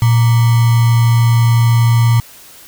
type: tone with sample-and-hold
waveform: sine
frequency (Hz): 116.54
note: A#2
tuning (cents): 0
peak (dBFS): -7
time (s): 0.02-2.2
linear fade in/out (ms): 0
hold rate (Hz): 1050
effects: white hiss -39 dBFS RMS until 2.67 s